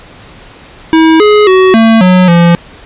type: tone with pitch steps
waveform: square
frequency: 321.6 / 420 / 374.6 / 224.8 / 183.1 / 171.3 Hz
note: E4 / G#4 / F#4 / A3 / F#3 / F3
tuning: -43 / +19 / +21 / +37 / -18 / -33 cents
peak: -3 dBFS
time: 0.93-2.55 s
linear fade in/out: 0 ms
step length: 270 ms
effects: pink hiss -34 dBFS RMS until 2.85 s + resampled to 8000 Hz

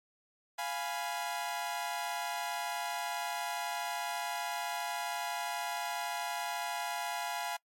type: chord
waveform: sawtooth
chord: F diminished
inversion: none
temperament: equal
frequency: 698.5 / 830.6 / 987.8 Hz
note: F5 / Ab5 / Cb6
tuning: 0 / 0 / 0 cents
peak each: -35 / -34 / -37 dBFS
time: 0.58-7.57 s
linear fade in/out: 10 ms
effects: noise-tail reverb RT60 0.1 s tail -25 dB re dry + MP3 64 kbps

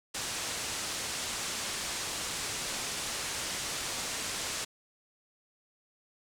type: low-pass noise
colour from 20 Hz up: white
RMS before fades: -36 dBFS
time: 0.14-4.65 s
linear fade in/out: 10 ms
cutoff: 8700 Hz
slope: 24 dB/octave
effects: none

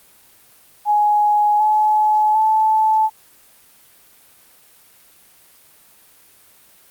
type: tone with pitch steps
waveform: sine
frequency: 836 / 853.6 / 871.5 Hz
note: G#5 / G#5 / A5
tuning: +11 / +47 / -17 cents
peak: -12 dBFS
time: 0.85-3.1 s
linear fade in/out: 50 ms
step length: 750 ms
effects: white hiss -50 dBFS RMS until 6.9 s + Opus 32 kbps

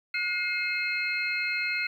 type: tone cluster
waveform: sine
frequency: 1445 / 2132 / 2561 / 4197 Hz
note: F#6 / C7 / D#7 / C8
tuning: -41 / +32 / +49 / +5 cents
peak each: -34 / -29 / -32 / -37 dBFS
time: 0.14-1.87 s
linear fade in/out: 5 ms
effects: 10-bit

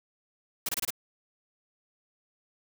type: noise bursts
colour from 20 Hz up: white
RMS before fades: -30 dBFS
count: 5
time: 0.66-0.905 s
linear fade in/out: 5 ms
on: 29 ms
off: 25 ms
effects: none

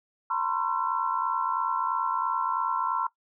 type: tone cluster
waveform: sine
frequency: 920 / 1009 / 1072 / 1350 Hz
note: A#5 / B5 / C6 / E6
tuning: -23 / +37 / +42 / +41 cents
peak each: -31 dBFS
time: 0.3-3.07 s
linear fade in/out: 5 ms
effects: noise-tail reverb RT60 0.1 s tail -17 dB re dry

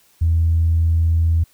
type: tone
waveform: sine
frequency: 82.41 Hz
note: E2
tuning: in tune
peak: -12 dBFS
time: 0.21-1.44 s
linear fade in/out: 10 ms
effects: tanh soft clip ceiling -8 dBFS + white hiss -56 dBFS RMS until 1.53 s

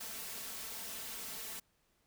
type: noise with comb filter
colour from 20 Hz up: white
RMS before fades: -44 dBFS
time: 0-1.6 s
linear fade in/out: 10 ms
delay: 4.5 ms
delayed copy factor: +0.55
effects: pink hiss -75 dBFS RMS until 2.06 s

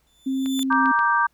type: tone with exponential growth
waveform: sawtooth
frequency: 3520 Hz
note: A7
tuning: in tune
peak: -22 dBFS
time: 0.07-0.63 s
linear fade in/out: 0 ms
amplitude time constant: 120 ms
type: tone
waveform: sine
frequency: 265.6 Hz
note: C4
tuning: 26 cents sharp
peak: -21 dBFS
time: 0.26-0.92 s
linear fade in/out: 10 ms
type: click train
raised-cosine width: 0.3 ms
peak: -21 dBFS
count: 5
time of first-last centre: 0.46-0.991 s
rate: 7.53 Hz
type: chord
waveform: sine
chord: G minor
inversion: first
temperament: just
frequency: 940.8 / 1176 / 1568 Hz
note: Bb5 / D6 / G6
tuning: +16 / +2 / 0 cents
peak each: -21 dBFS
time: 0.7-1.27 s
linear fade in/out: 10 ms
effects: added 60 Hz sine -67 dBFS peak until 1.33 s + pink hiss -67 dBFS RMS until 1.33 s

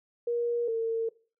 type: tone pair in turn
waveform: sine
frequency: 474.2 / 453.9 Hz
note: A#4 / A#4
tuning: +30 / -46 cents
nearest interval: minor second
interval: 76 cents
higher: first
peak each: -26 dBFS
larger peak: neither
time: 0.27-0.68 / 0.68-1.09 s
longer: neither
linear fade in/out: 5 ms
effects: noise-tail reverb RT60 0.4 s tail -21 dB re dry

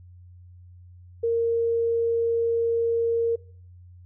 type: tone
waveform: sine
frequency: 462.8 Hz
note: A#4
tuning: 13 cents flat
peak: -20 dBFS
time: 1.23-3.36 s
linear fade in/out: 10 ms
effects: noise-tail reverb RT60 0.5 s tail -22 dB re dry + added 89 Hz sine -45 dBFS peak until 4.05 s

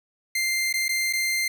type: tone with dropouts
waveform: sawtooth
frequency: 2093 Hz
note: C7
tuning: in tune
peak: -19 dBFS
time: 0.35-1.48 s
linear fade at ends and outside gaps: 5 ms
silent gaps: 0.728-0.738 / 0.883-0.89 / 1.128-1.133 s
effects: none

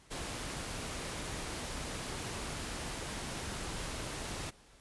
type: noise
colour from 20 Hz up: pink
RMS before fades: -40 dBFS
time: 0.1-4.51 s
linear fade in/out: 20 ms
effects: pink hiss -61 dBFS RMS until 4.8 s + resampled to 24000 Hz

